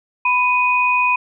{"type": "tone pair together", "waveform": "sine", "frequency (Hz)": [993.5, 2489], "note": ["B5", "D#7"], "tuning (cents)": [10, 0], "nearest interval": "octave + major third", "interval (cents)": 1590, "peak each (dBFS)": -16, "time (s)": [0.25, 1.16], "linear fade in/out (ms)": 5, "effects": []}